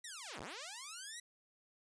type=linear two-way sweep; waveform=5% pulse; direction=down then up; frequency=1975.5 to 55.6 to 1975.5 Hz; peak=-34 dBFS; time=0.04-1.2 s; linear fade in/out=5 ms; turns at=0.4 s; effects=resampled to 22050 Hz